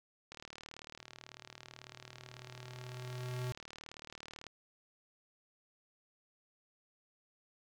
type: click train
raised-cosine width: 0.2 ms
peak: -30 dBFS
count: 159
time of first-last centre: 0.32-4.467 s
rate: 38.1 Hz
type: tone with exponential growth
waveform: square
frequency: 125.3 Hz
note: B2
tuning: 25 cents sharp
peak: -36 dBFS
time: 0.99-3.52 s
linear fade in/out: 0 ms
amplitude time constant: 550 ms
effects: none